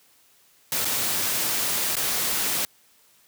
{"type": "noise with dropouts", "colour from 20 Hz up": "white", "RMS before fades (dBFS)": -25, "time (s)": [0.72, 2.65], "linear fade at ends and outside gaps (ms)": 1, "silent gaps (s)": [[0.847, 0.853], [1.955, 1.967]], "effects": ["white hiss -59 dBFS RMS until 3.27 s", "high-pass 80 Hz 12 dB/octave"]}